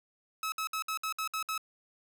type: tone bursts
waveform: sawtooth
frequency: 1291 Hz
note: E6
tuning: 37 cents flat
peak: -28 dBFS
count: 8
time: 0.43-1.578 s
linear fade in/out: 2 ms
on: 91 ms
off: 60 ms
effects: none